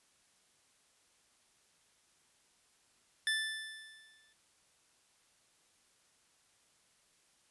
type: tone with exponential decay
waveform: 25% pulse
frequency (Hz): 1760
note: A6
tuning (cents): 0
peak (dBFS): -25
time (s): 3.27-4.33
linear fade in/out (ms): 1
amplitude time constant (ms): 230
effects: white hiss -70 dBFS RMS until 7.5 s + resampled to 24000 Hz